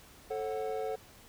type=chord; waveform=triangle; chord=F# minor; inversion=first; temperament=equal with one note detuned; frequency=440 / 541.1 / 740 Hz; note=A4 / C#5 / F#5; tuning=0 / -42 / 0 cents; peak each=-33 / -37 / -37 dBFS; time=0.3-0.96 s; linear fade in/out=10 ms; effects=pink hiss -56 dBFS RMS until 1.28 s